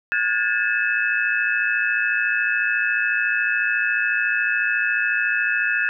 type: tone cluster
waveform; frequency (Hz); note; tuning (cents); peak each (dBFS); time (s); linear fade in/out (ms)
sine; 1441 / 1632 / 1746 / 2594; F#6 / G#6 / A6 / E7; -46 / -31 / -14 / -28; -24 / -23 / -24 / -25; 0.12-5.89; 0
effects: none